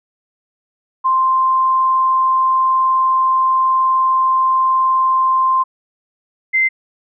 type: tone pair in turn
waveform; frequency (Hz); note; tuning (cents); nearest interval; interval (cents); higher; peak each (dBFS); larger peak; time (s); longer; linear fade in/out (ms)
sine; 1046.5 / 2077; C6 / C7; 0 / -13; octave; 1187; second; -11; neither; 1.04-5.64 / 6.53-6.69; first; 20
effects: none